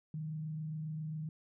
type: tone with frequency modulation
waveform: sine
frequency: 155.56 Hz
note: D#3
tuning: in tune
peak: -37 dBFS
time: 0.14-1.29 s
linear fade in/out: 2 ms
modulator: 27.4 Hz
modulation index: 0.26
effects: none